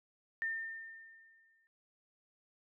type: tone with exponential decay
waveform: sine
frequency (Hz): 1808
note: A6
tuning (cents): +47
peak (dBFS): -32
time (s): 0.42-1.67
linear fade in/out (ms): 0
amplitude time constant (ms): 270
effects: none